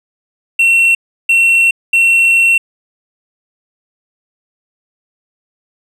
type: tone bursts at uneven times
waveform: triangle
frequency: 2717 Hz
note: F7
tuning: 48 cents flat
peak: -5 dBFS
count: 3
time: 0.59-0.95 / 1.29-1.71 / 1.93-2.58 s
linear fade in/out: 5 ms
effects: resampled to 32000 Hz